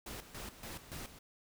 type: noise with tremolo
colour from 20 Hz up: pink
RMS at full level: -45 dBFS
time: 0.06-1.19 s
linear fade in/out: 5 ms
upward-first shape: square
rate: 3.5 Hz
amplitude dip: 70%
effects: none